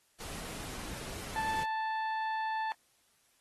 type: noise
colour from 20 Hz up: pink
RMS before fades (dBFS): -43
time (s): 0.2-1.64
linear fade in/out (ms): 5
type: harmonic tone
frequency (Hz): 880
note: A5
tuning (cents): 0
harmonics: 1 / 2 / 3 / 4 / 5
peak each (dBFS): -32 / -39 / -50 / -52 / -55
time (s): 1.36-2.72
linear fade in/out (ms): 0
effects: white hiss -70 dBFS RMS until 3.4 s + AAC 32 kbps